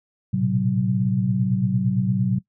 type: tone cluster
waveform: sine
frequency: 112.4 / 121.5 / 129.9 / 187.9 Hz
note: A2 / B2 / C3 / F#3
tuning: +37 / -28 / -12 / +27 cents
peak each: -26 / -28 / -24 / -21 dBFS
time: 0.33-2.39 s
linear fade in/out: 10 ms
effects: noise-tail reverb RT60 0.1 s tail -19 dB re dry